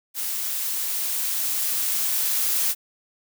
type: noise with level ramp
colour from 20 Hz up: blue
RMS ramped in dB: -28 to -22 dBFS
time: 0.14-2.75 s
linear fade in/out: 50 ms
effects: none